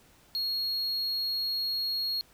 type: tone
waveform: triangle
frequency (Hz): 4300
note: C8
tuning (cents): +47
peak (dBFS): -27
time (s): 0.35-2.21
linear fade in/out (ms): 0
effects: pink hiss -60 dBFS RMS until 2.33 s